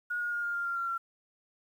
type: tone with pitch steps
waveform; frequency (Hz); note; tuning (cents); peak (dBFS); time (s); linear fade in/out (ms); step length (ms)
sine; 1444 / 1432.4 / 1420.8 / 1409.4 / 1398 / 1386.8 / 1375.6 / 1364.5; F#6 / F6 / F6 / F6 / F6 / F6 / F6 / F6; -43 / +43 / +29 / +15 / +1 / -13 / -27 / -41; -30; 0.1-0.98; 10; 110
effects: 10-bit